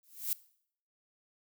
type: noise with exponential growth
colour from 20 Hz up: violet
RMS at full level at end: -29 dBFS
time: 0.03-0.33 s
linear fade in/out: 1 ms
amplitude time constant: 64 ms
effects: noise-tail reverb RT60 0.6 s tail -20 dB re dry